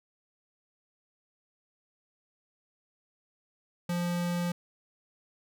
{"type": "tone", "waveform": "square", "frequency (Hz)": 174.61, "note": "F3", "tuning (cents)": 0, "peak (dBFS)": -29, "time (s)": [3.89, 4.52], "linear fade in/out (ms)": 5, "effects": []}